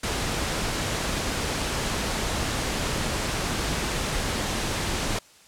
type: noise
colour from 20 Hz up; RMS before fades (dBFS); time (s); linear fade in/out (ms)
pink; -27; 0.03-5.19; 5
effects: white hiss -53 dBFS RMS until 5.47 s + low-pass 9000 Hz 12 dB/octave